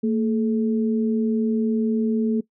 sine tone pair together, 226 / 428.2 Hz, A3 / A4, +47 / -47 cents, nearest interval major seventh, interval 1106 cents, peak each -19 / -26 dBFS, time 0.03-2.41 s, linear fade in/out 10 ms, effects noise-tail reverb RT60 0.1 s tail -20 dB re dry

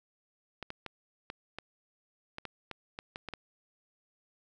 clicks, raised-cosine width 0.3 ms, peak -23 dBFS, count 12, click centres 0.627 / 0.704 / 0.863 / 1.301 / 1.586 / 2.384 / 2.453 / 2.713 / 2.989 / 3.159 / 3.287 / 3.337 s, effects none

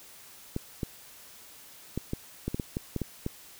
clicks, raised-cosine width 3 ms, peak -17 dBFS, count 11, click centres 0.564 / 0.832 / 1.976 / 2.134 / 2.48 / 2.545 / 2.598 / 2.769 / 2.963 / 3.017 / 3.264 s, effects white hiss -51 dBFS RMS until 3.59 s

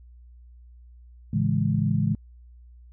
sine chord, A major seventh, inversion none, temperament equal with one note detuned, 110 / 140.69 / 164.81 / 207.7 Hz, A2 / C#3 / E3 / G#3, 0 / +26 / 0 / 0 cents, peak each -26 dBFS, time 1.33-2.15 s, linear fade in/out 5 ms, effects added 60 Hz sine -46 dBFS peak until 2.92 s

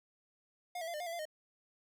square tone with pitch steps, 713 / 653 / 687 / 602 / 708 / 667 / 689 / 616 Hz, F5 / E5 / F5 / D5 / F5 / E5 / F5 / D#5, +36 / -17 / -29 / +43 / +23 / +20 / -24 / -17 cents, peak -39 dBFS, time 0.75-1.254 s, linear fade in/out 5 ms, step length 63 ms, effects none

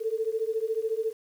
sine beating tone pair, 437.8 / 451.8 Hz, A4 / A4, -9 / +46 cents, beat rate 14 Hz, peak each -29 / -29 dBFS, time 0-1.13 s, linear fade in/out 20 ms, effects 9-bit

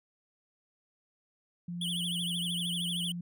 sine tone, 173.9 Hz, F3, 7 cents flat, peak -35 dBFS, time 1.68-3.21 s, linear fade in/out 5 ms
square tone with vibrato, 3172 Hz, G7, 20 cents sharp, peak -33 dBFS, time 1.81-3.12 s, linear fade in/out 5 ms, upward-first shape triangle, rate 13 Hz, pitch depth 190 cents each way
effects none

